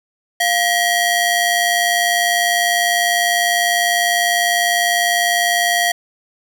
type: ring-modulated tone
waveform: sawtooth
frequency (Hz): 1300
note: E6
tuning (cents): -24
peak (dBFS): -7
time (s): 0.4-5.92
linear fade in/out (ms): 5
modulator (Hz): 600
effects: none